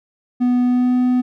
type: tone with pitch glide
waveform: triangle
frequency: 247 to 250.2 Hz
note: B3 to B3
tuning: 0 to +23 cents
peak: -11 dBFS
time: 0.4-1.22 s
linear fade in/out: 20 ms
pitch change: +23 cents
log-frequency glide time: 0.63-0.95 s
effects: none